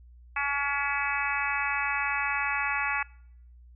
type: harmonic tone with a mistuned harmonic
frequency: 282.8 Hz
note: C#4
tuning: 35 cents sharp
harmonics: 3 / 4 / 5 / 6 / 7 / 8 / 9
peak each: -34 / -34 / -34 / -34 / -34 / -34 / -34 dBFS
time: 0.36-3.03 s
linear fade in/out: 5 ms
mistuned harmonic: 9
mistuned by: +29 cents
effects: noise-tail reverb RT60 0.7 s tail -24 dB re dry + added 60 Hz sine -49 dBFS peak until 3.75 s